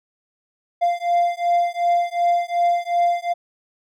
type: beating tone pair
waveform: triangle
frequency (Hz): 694 / 696.7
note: F5 / F5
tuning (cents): -11 / -4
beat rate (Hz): 2.7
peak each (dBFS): -18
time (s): 0.81-3.34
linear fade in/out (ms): 20
effects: none